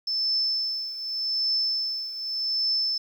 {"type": "tone with tremolo", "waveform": "sine", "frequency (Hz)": 5274, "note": "E8", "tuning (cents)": 0, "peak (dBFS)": -21, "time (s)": [0.07, 2.98], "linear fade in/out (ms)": 5, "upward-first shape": "triangle", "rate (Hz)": 0.85, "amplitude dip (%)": 75, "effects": ["9-bit"]}